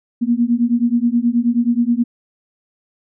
sine beating tone pair, 233.1 / 242.5 Hz, A#3 / B3, 0 / -31 cents, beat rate 9.4 Hz, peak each -16 dBFS, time 0.21-2.04 s, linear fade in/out 20 ms, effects none

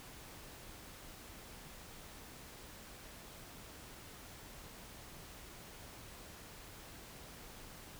silence, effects pink hiss -53 dBFS RMS until 7.99 s

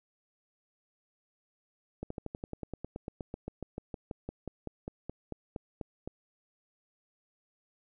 slowing click train, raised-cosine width 2 ms, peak -24 dBFS, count 28, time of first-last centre 2.03-6.076 s, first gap 74 ms, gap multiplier 1.05, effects none

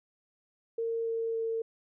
sine tone with pitch steps, 457.8 / 455.2 / 452.5 Hz, A#4 / A#4 / A4, -31 / -41 / +48 cents, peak -29 dBFS, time 0.78-1.62 s, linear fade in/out 5 ms, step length 280 ms, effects none

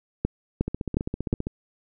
two click trains, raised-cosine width 3 ms, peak -9 / -15 dBFS, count 4 / 13, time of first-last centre 0.25-1.329 / 0.68-1.469 s, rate 2.78 / 15.2 Hz, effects none

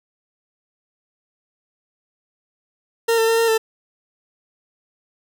40% pulse tone with pitch steps, 459.7 / 449.1 / 455 / 458.7 / 444.7 Hz, A#4 / A4 / A#4 / A#4 / A4, -24 / +35 / -42 / -28 / +18 cents, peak -14 dBFS, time 3.08-3.58 s, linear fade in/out 10 ms, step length 100 ms, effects none

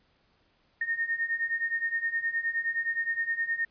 sine beating tone pair, 1833 / 1842.6 Hz, A#6 / A#6, -30 / -21 cents, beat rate 9.6 Hz, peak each -32 / -29 dBFS, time 0.81-3.65 s, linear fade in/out 5 ms, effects pink hiss -68 dBFS RMS until 3.7 s + resampled to 11025 Hz

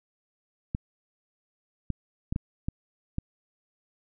clicks, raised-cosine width 5 ms, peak -16 dBFS, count 6, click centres 0.749 / 1.903 / 2.325 / 2.361 / 2.685 / 3.184 s, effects none

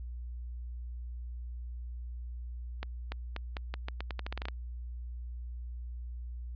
accelerating click train, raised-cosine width 0.3 ms, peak -21 dBFS, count 15, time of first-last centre 2.83-4.485 s, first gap 290 ms, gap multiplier 0.84, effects added 60 Hz sine -38 dBFS peak until 6.55 s + resampled to 11025 Hz

